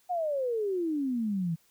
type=exponential sweep; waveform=sine; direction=down; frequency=738 to 158.6 Hz; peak=-27 dBFS; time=0.09-1.56 s; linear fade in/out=20 ms; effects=white hiss -66 dBFS RMS until 1.7 s